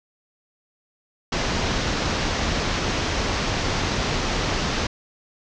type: low-pass noise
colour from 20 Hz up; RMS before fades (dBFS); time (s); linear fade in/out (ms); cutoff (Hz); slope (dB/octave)
pink; -24; 1.32-4.87; 5; 6400; 48
effects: none